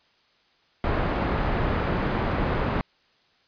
pink low-pass noise, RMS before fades -25 dBFS, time 0.84-2.81 s, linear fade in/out 0 ms, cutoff 1600 Hz, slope 12 dB/octave, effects white hiss -63 dBFS RMS until 3.47 s + resampled to 11025 Hz

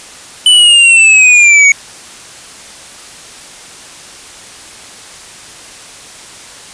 square linear sweep, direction down, 3005 to 2217 Hz, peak -3 dBFS, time 0.46-1.72 s, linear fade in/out 2 ms, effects white hiss -32 dBFS RMS until 6.73 s + resampled to 22050 Hz

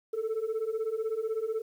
sine beating tone pair, 432.4 / 448.4 Hz, A4 / A4, -30 / +33 cents, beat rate 16 Hz, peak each -31 / -29 dBFS, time 0.13-1.62 s, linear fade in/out 10 ms, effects tanh soft clip ceiling -26 dBFS + 10-bit

